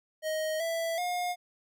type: tone with pitch steps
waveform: square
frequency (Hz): 626 / 662 / 714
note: D#5 / E5 / F5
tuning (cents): +10 / +7 / +38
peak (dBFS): -30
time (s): 0.22-1.36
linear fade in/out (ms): 50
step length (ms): 380
effects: none